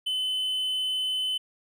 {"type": "tone", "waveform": "triangle", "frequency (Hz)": 3033, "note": "F#7", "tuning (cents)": 42, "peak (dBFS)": -24, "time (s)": [0.06, 1.38], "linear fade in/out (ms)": 10, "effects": []}